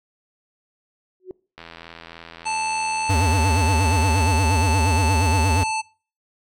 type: tone with exponential growth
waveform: sine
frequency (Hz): 370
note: F#4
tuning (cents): 0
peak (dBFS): -26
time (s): 1.2-1.31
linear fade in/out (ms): 1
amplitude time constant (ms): 22
type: click train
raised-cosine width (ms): 0.3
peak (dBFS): -22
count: 222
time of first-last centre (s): 1.58-4.23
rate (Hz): 83.4
type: harmonic tone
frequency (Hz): 879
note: A5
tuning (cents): -2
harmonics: 1 / 3 / 5 / 7 / 9 / 10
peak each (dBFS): -23 / -28 / -34 / -36 / -39 / -37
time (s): 2.45-5.82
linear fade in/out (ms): 20
type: tone with vibrato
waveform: square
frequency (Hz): 87.3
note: F2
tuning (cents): 0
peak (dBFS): -18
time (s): 3.09-5.64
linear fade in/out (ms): 10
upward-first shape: sine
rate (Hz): 8.5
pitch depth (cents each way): 230
effects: noise-tail reverb RT60 0.4 s tail -23 dB re dry